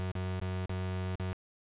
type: tone with dropouts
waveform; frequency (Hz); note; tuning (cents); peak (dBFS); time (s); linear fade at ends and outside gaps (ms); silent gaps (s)
35% pulse; 92.5; F#2; 0; -31; 0-1.33; 0; 0.116-0.153 / 0.399-0.415 / 0.658-0.695 / 1.155-1.198
effects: resampled to 8000 Hz + 12-bit